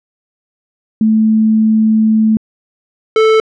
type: tone pair in turn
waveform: sine / square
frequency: 218.9 / 439.4 Hz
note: A3 / A4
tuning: -9 / -2 cents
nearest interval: octave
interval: 1207 cents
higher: second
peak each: -7 dBFS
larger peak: neither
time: 1.01-2.37 / 3.16-3.4 s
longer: first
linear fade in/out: 2 ms
effects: low-pass 3000 Hz 12 dB/octave